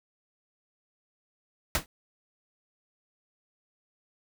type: noise with exponential decay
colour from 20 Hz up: pink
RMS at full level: -21 dBFS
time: 1.75-1.86 s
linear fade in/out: 1 ms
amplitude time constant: 23 ms
effects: none